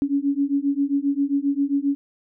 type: beating tone pair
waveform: sine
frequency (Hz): 277.2 / 284.7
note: C#4 / C#4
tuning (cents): 0 / +46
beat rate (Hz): 7.5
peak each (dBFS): -22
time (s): 0.02-1.95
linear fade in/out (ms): 0
effects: none